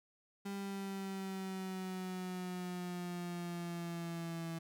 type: exponential sweep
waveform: 35% pulse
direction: down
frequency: 199.1 to 164.81 Hz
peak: -38 dBFS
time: 0.45-4.59 s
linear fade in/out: 10 ms
effects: none